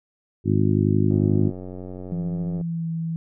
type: harmonic tone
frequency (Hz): 51.3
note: G#1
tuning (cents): -21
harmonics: 2 / 3 / 4 / 5 / 6 / 7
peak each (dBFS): -21 / -23 / -24 / -25 / -26 / -26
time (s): 0.44-1.52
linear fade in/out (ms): 50
type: click train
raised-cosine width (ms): 2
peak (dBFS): -23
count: 139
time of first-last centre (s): 1.11-2.612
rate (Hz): 91.9
type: tone with pitch glide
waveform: sine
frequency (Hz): 169.7 to 164.11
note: F3 to E3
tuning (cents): -49 to -7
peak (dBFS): -24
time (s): 2.12-3.16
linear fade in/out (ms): 0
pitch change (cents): -58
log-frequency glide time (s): 2.54-2.89
effects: none